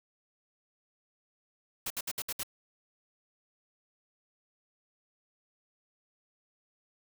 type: noise bursts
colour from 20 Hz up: white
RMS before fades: -35 dBFS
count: 6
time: 1.86-2.433 s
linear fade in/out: 5 ms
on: 43 ms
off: 63 ms
effects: none